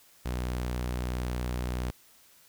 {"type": "tone", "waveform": "sawtooth", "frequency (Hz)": 61.5, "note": "B1", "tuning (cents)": -7, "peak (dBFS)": -26, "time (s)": [0.25, 1.91], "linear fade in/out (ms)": 10, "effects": ["white hiss -59 dBFS RMS until 2.48 s"]}